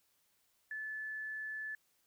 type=tone; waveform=sine; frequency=1736 Hz; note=A6; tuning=24 cents flat; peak=-39 dBFS; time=0.71-1.75 s; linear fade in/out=2 ms; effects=white hiss -75 dBFS RMS until 2.06 s